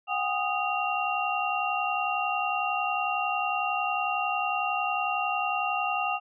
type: tone cluster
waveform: sine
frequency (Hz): 733 / 804 / 1241 / 2761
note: F#5 / G5 / D#6 / F7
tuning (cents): -16 / +44 / -5 / -20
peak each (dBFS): -31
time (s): 0.07-6.2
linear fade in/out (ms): 50
effects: none